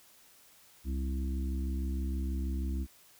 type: harmonic tone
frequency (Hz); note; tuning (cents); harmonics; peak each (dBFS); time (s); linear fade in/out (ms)
66.3; C2; +23; 1 / 3 / 4 / 5; -31 / -41 / -43 / -45; 0.84-2.87; 50
effects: white hiss -60 dBFS RMS until 3.19 s